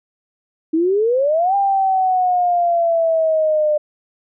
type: exponential two-way sweep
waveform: sine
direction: up then down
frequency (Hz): 311.1 to 800 to 598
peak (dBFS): -13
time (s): 0.73-3.78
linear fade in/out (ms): 10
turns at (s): 1.55
effects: none